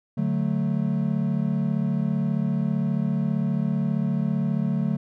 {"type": "chord", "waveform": "triangle", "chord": "D major", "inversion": "none", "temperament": "equal", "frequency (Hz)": [146.83, 185, 220], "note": ["D3", "F#3", "A3"], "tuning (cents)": [0, 0, 0], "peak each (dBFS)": -24, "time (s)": [0.17, 4.97], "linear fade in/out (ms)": 10, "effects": []}